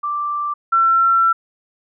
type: tone pair in turn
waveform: sine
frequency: 1175 / 1350.5 Hz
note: D6 / E6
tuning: +1 / +42 cents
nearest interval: major second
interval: 241 cents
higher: second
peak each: -19 / -11 dBFS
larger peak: second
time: 0.03-0.54 / 0.72-1.33 s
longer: second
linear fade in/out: 10 ms
effects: none